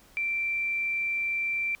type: tone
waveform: sine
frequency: 2349 Hz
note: D7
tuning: in tune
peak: -26 dBFS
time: 0.17-1.75 s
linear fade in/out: 0 ms
effects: pink hiss -57 dBFS RMS until 1.8 s